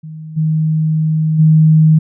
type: tone with level steps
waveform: sine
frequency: 157 Hz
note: D#3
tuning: 16 cents sharp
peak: -26 / -11 / -5 dBFS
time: 0.03-1.99 s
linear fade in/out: 10 ms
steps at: 0.36 / 1.38 s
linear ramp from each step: 20 ms
effects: none